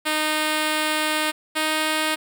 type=tone pair in turn; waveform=5% pulse; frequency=308.1 / 311.3 Hz; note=D#4 / D#4; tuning=-17 / +1 cents; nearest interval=unison; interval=18 cents; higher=second; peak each=-9 dBFS; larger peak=neither; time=0.05-1.32 / 1.55-2.16 s; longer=first; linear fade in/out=20 ms; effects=none